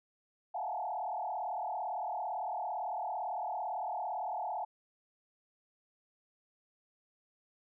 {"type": "tone with frequency modulation", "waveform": "sine", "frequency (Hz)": 788, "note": "G5", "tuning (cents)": 9, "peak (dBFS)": -34, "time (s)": [0.54, 4.65], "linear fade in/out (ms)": 10, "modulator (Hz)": 37.8, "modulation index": 2.9, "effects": []}